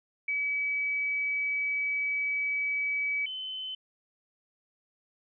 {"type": "tone pair in turn", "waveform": "sine", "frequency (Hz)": [2284, 3049], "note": ["D7", "G7"], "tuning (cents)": [-49, -49], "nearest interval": "perfect fourth", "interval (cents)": 500, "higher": "second", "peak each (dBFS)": [-27, -34], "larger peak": "first", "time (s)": [[0.28, 3.26], [3.26, 3.75]], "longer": "first", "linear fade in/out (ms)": 5, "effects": []}